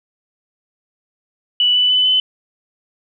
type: tone with pitch steps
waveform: sine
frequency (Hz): 2960 / 2982 / 3005 / 3027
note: F#7 / F#7 / F#7 / F#7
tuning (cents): 0 / +13 / +26 / +39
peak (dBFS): -11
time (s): 1.6-2.2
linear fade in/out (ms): 2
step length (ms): 150
effects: none